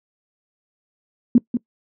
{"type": "tone with echo", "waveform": "sine", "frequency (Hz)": 240.4, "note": "B3", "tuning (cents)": -46, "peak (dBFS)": -7, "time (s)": [1.35, 1.38], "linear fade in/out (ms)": 2, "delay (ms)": 190, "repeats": 1, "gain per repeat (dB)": -9, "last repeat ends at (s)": 1.57, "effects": ["noise-tail reverb RT60 0.1 s tail -23 dB re dry", "high-pass 150 Hz 12 dB/octave"]}